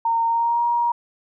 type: tone with pitch glide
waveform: sine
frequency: 919 to 947.6 Hz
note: A#5 to A#5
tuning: -25 to +28 cents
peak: -17 dBFS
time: 0.05-0.92 s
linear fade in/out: 5 ms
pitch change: +53 cents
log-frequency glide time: 0.26-0.64 s
effects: none